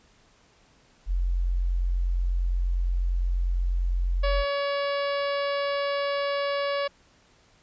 sine tone, 44.28 Hz, F1, 25 cents sharp, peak -22 dBFS, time 1.06-4.45 s, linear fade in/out 50 ms
harmonic tone, 565 Hz, C#5, 33 cents sharp, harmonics 1 / 2 / 3 / 4 / 5 / 6 / 7 / 8 / 9, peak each -26 / -32 / -36 / -38 / -40 / -42 / -43 / -44 / -45 dBFS, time 4.23-6.88 s, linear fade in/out 10 ms
effects pink hiss -60 dBFS RMS until 7.62 s + resampled to 16000 Hz

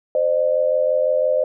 sine tone pair together, 520 / 605.9 Hz, C5 / D#5, -11 / -46 cents, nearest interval minor third, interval 265 cents, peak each -18 dBFS, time 0.15-1.44 s, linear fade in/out 2 ms, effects none

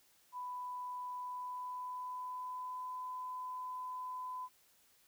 sine tone with pitch glide, 994 to 1008.5 Hz, B5 to B5, +11 to +36 cents, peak -40 dBFS, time 0.32-4.49 s, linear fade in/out 50 ms, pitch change +25 cents, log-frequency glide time 1.15-2.94 s, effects white hiss -69 dBFS RMS until 5.07 s

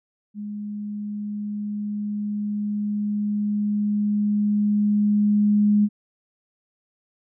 sine tone with level ramp, 207.7 Hz, G#3, in tune, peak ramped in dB -29 to -14 dBFS, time 0.34-5.89 s, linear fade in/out 50 ms, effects none

